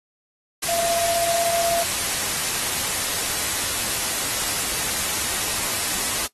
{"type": "tone in noise", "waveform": "sine", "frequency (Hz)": 681, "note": "F5", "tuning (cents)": -44, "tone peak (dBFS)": -23, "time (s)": [0.68, 1.83], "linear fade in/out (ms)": 10, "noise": "white", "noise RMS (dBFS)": -24, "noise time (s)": [0.62, 6.27], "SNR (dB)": -2, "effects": ["noise-tail reverb RT60 0.1 s tail -17 dB re dry", "AAC 32 kbps"]}